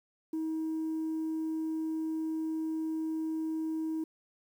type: tone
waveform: sine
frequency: 318.2 Hz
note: D#4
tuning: 39 cents sharp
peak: -29 dBFS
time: 0.33-4.04 s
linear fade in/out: 5 ms
effects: tanh soft clip ceiling -29 dBFS + 10-bit